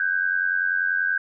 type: tone pair together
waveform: sine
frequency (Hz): 1520 / 1610.4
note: F#6 / G6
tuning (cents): +46 / +46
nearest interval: minor second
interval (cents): 100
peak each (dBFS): -23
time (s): 0-1.18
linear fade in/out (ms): 2
effects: none